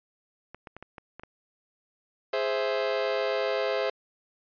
clicks, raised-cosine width 0.5 ms, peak -27 dBFS, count 7, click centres 0.546 / 0.672 / 0.766 / 0.826 / 0.982 / 1.196 / 1.235 s
40% pulse chord, Ab augmented, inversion none, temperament equal, 415.3 / 523.3 / 659.3 Hz, Ab4 / C5 / E5, 0 / 0 / 0 cents, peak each -30 / -28 / -30 dBFS, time 2.33-3.9 s, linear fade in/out 5 ms
effects resampled to 11025 Hz

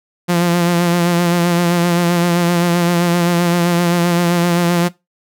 sawtooth tone with vibrato, 173.3 Hz, F3, 13 cents flat, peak -8 dBFS, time 0.28-4.89 s, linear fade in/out 20 ms, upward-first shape sine, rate 7.7 Hz, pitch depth 33 cents each way, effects noise-tail reverb RT60 0.2 s tail -19 dB re dry

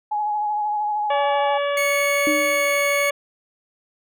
sine tone with vibrato, 840 Hz, G#5, 19 cents sharp, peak -20 dBFS, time 0.11-1.58 s, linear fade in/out 10 ms, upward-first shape triangle, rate 13 Hz, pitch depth 31 cents each way
harmonic tone, 571 Hz, D5, 49 cents flat, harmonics 1 / 2 / 3 / 4 / 5 / 6, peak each -21 / -27 / -31 / -33 / -35 / -37 dBFS, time 1.1-3.11 s, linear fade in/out 5 ms
45% pulse tone, 2212 Hz, C#7, 4 cents flat, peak -21 dBFS, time 1.77-3.1 s, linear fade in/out 2 ms
sine tone with exponential decay, 301.7 Hz, D4, 47 cents sharp, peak -18 dBFS, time 2.27-2.87 s, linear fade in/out 1 ms, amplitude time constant 130 ms
effects none

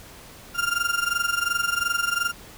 35% pulse tone with amplitude modulation, 1396.9 Hz, F6, in tune, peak -17 dBFS, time 0.54-2.33 s, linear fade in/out 50 ms, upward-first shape sine, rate 22.8 Hz, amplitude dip 80%, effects pink hiss -45 dBFS RMS until 2.57 s

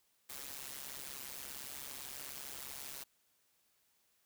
white noise with amplitude modulation, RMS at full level -43 dBFS, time 0.29-3.04 s, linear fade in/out 10 ms, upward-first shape sine, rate 137 Hz, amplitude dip 85%, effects white hiss -75 dBFS RMS until 4.25 s

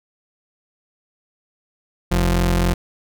sawtooth tone pair together, 43.8 / 87.6 Hz, F1 / F2, +6 / +6 cents, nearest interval octave, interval 1200 cents, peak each -13 dBFS, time 2.11-2.74 s, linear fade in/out 10 ms, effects none

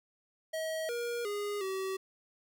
square tone with pitch steps, 638 / 475.1 / 411.1 / 382.1 Hz, D#5 / A#4 / G#4 / G4, +43 / +33 / -18 / -44 cents, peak -34 dBFS, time 0.53-1.97 s, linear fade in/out 10 ms, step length 360 ms, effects none

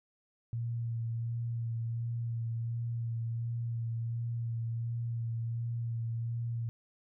sine tone with vibrato, 116.2 Hz, A#2, 5 cents flat, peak -32 dBFS, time 0.53-6.69 s, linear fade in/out 0 ms, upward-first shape sine, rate 1.4 Hz, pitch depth 19 cents each way, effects none

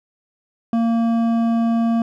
sine tone with hard clipping, 230.2 Hz, A#3, 22 cents flat, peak -17 dBFS, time 0.73-2.02 s, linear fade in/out 2 ms, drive 9 dB, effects none

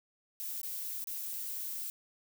violet noise with dropouts, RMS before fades -39 dBFS, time 0.4-1.9 s, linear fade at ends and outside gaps 0 ms, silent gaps 0.615-0.632 / 1.041-1.072 s, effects none

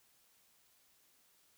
silence, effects white hiss -70 dBFS RMS until 1.57 s

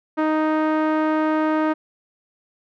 sawtooth tone with low-pass filter, 311.1 Hz, D#4, in tune, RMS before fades -20 dBFS, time 0.17-1.74 s, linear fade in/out 20 ms, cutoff 1400 Hz, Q 1.3, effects none

